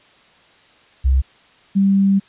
sine tone pair in turn, 66 / 196.07 Hz, C2 / G3, +16 / +1 cents, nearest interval octave + perfect fifth, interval 1885 cents, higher second, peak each -11 dBFS, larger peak neither, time 1.04-1.22 / 1.75-2.2 s, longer second, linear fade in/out 20 ms, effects white hiss -51 dBFS RMS until 2.28 s + resampled to 8000 Hz

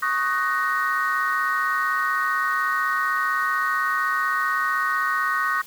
sine chord, D# minor seventh, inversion third, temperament equal with one note detuned, 1108.7 / 1244.5 / 1498.9 / 1864.7 Hz, C#6 / D#6 / F#6 / A#6, 0 / 0 / +22 / 0 cents, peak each -25 dBFS, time 0.02-5.62 s, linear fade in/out 10 ms, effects tanh soft clip ceiling -13 dBFS + white hiss -45 dBFS RMS until 5.66 s

